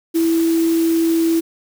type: tone in noise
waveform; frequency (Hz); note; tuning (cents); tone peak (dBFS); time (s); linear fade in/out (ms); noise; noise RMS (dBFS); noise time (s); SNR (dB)
sine; 329.6; E4; 0; -13; 0.14-1.41; 20; white; -31; 0.14-1.41; +15
effects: none